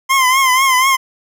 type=tone with vibrato; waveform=25% pulse; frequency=1046.5 Hz; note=C6; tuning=in tune; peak=-6 dBFS; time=0.09-0.97 s; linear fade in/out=20 ms; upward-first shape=triangle; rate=4.1 Hz; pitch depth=85 cents each way; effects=none